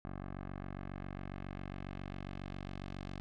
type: tone with low-pass filter sweep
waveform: 10% pulse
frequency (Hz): 47.33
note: F#1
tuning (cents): +40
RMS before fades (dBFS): -44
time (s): 0.05-3.2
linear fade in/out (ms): 0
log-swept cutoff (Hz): 1400 to 4300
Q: 1.1
effects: none